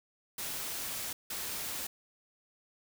white noise bursts at uneven times, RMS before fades -38 dBFS, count 2, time 0.38-1.13 / 1.3-1.87 s, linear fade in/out 5 ms, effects none

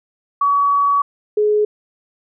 sine tone pair in turn, 1133 / 421.3 Hz, C#6 / G#4, +37 / +25 cents, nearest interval octave + perfect fourth, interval 1712 cents, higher first, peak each -12 / -12 dBFS, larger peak neither, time 0.41-1.02 / 1.37-1.65 s, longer first, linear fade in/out 5 ms, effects none

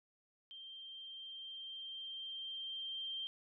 sine tone with level ramp, 3158 Hz, G7, 12 cents sharp, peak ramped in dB -49 to -39 dBFS, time 0.51-3.27 s, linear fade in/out 0 ms, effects none

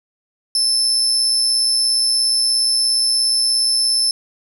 35% pulse tone with amplitude modulation, 5274 Hz, E8, in tune, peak -10 dBFS, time 0.55-4.11 s, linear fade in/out 2 ms, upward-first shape sine, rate 117 Hz, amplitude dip 35%, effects none

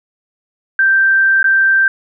sine tone with dropouts, 1568 Hz, G6, in tune, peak -8 dBFS, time 0.79-1.88 s, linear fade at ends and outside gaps 2 ms, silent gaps 1.429-1.442 s, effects none

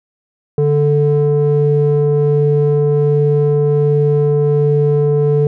triangle ring-modulated tone, 146.83 Hz, D3, in tune, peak -4 dBFS, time 0.58-5.47 s, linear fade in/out 2 ms, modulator 293 Hz, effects tanh soft clip ceiling -2 dBFS

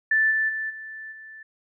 sine tone with level steps, 1760 Hz, A6, in tune, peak -17 / -20 / -26 / -35 / -40 dBFS, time 0.11-1.43 s, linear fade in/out 5 ms, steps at 0.3 / 0.48 / 0.69 / 1.11 s, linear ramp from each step 20 ms, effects none

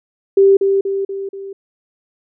sine tone with echo, 392 Hz, G4, in tune, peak -6 dBFS, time 0.37-0.57 s, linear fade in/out 5 ms, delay 240 ms, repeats 4, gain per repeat -5 dB, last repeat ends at 1.53 s, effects none

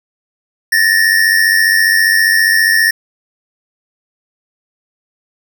square tone pair together, 1760 / 1854.9 Hz, A6 / A#6, 0 / -9 cents, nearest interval minor second, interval 91 cents, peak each -12 dBFS, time 0.72-2.91 s, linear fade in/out 5 ms, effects none

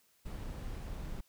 brown noise, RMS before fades -41 dBFS, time 0.25-1.21 s, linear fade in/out 10 ms, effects white hiss -70 dBFS RMS until 1.28 s

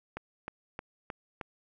click train, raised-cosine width 0.5 ms, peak -22 dBFS, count 5, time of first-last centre 0.17-1.412 s, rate 3.22 Hz, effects none

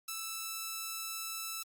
5% pulse tone, 1318.5 Hz, E6, in tune, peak -26 dBFS, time 0.08-1.63 s, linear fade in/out 5 ms, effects Opus 32 kbps

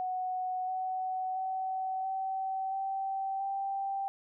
sine tone with pitch steps, 740 / 748.6 / 757.3 / 766.1 / 775 / 784 Hz, F#5 / F#5 / F#5 / G5 / G5 / G5, 0 / +20 / +40 / -40 / -20 / 0 cents, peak -31 dBFS, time 0-4.08 s, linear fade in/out 0 ms, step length 680 ms, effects none

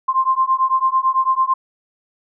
sine beating tone pair, 1046.5 / 1055.5 Hz, C6 / C6, 0 / +15 cents, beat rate 9 Hz, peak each -17 dBFS, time 0.08-1.54 s, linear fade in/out 10 ms, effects none

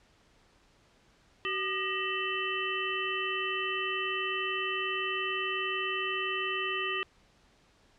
harmonic tone with a mistuned harmonic, 379.2 Hz, F#4, 43 cents sharp, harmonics 1 / 3 / 5 / 7 / 8, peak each -37 / -36 / -36 / -35 / -37 dBFS, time 1.45-7.03 s, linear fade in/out 0 ms, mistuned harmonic 3, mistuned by +110 cents, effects pink hiss -64 dBFS RMS until 7.98 s + low-pass 6000 Hz 12 dB/octave

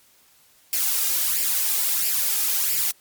blue noise with flanger, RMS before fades -22 dBFS, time 0.73-2.91 s, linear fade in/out 0 ms, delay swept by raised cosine 0.39 to 2.49 ms, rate 1.5 Hz, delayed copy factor +0.6, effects white hiss -57 dBFS RMS until 3 s + MP3 96 kbps

